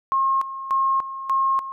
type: tone with tremolo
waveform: sine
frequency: 1075 Hz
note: C6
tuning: 47 cents sharp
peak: -17 dBFS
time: 0.12-1.72 s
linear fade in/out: 0 ms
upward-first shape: square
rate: 1.7 Hz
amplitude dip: 75%
effects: none